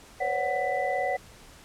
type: tone cluster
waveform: sine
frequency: 489.5 / 528 / 566 / 742 / 1993 Hz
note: B4 / C5 / C#5 / F#5 / B6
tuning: -15 / +16 / +36 / +5 / +15 cents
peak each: -36 / -34 / -31 / -28 / -33 dBFS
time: 0.2-1.17 s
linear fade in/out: 10 ms
effects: pink hiss -51 dBFS RMS until 1.64 s + low-pass 11000 Hz 12 dB/octave